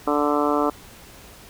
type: harmonic tone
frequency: 146.83 Hz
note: D3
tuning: in tune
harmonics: 2 / 3 / 4 / 5 / 6 / 7 / 8 / 9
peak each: -23 / -25 / -26 / -28 / -30 / -28 / -27 / -29 dBFS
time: 0.07-0.7 s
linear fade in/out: 5 ms
effects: pink hiss -45 dBFS RMS until 1.49 s